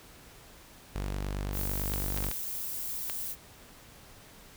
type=tone; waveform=sawtooth; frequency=49 Hz; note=G1; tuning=in tune; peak=-28 dBFS; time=0.95-2.31 s; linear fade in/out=10 ms
type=noise; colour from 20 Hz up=violet; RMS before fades=-36 dBFS; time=1.52-3.36 s; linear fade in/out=50 ms
type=clicks; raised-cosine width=0.2 ms; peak=-18 dBFS; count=5; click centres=1.937 / 2.175 / 2.24 / 2.314 / 3.098 s
effects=pink hiss -53 dBFS RMS until 4.56 s